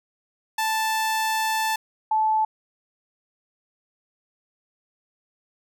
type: tone pair in turn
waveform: sawtooth / sine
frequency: 880 / 870.4 Hz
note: A5 / A5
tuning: 0 / -19 cents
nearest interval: unison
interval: 19 cents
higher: first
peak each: -18 dBFS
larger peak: neither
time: 0.58-1.76 / 2.11-2.45 s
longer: first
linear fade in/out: 5 ms
effects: none